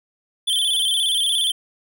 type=tone with vibrato; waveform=square; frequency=3300 Hz; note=G#7; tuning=12 cents flat; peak=-18 dBFS; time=0.47-1.52 s; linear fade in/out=10 ms; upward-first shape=square; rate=17 Hz; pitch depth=80 cents each way; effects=none